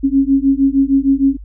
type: beating tone pair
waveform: sine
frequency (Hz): 270 / 276.5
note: C#4 / C#4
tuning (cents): -45 / -4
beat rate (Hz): 6.5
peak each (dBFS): -13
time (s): 0.03-1.37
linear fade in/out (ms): 20
effects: added 50 Hz sine -30 dBFS peak until 1.44 s